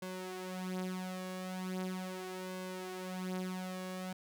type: tone with flanger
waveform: sawtooth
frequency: 185 Hz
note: F#3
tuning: in tune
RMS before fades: -41 dBFS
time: 0.02-4.13 s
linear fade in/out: 5 ms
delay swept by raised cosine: 1.9 to 7.2 ms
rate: 0.39 Hz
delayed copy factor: +0.7
effects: none